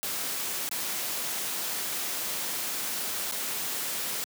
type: noise with dropouts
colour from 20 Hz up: white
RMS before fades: -32 dBFS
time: 0.03-4.24 s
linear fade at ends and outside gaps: 0 ms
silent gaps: 0.69-0.713 / 3.313-3.322 s
effects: high-pass 150 Hz 12 dB/octave